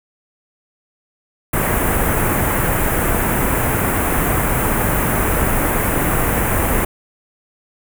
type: band-stop noise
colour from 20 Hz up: pink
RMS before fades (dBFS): -17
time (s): 1.53-6.85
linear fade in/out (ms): 5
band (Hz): 2200 to 9400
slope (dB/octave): 24
effects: none